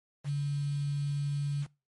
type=tone with quantisation; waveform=sine; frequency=143.2 Hz; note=D3; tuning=43 cents flat; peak=-28 dBFS; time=0.24-1.67 s; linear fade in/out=50 ms; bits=8; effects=noise-tail reverb RT60 0.3 s tail -24 dB re dry + MP3 48 kbps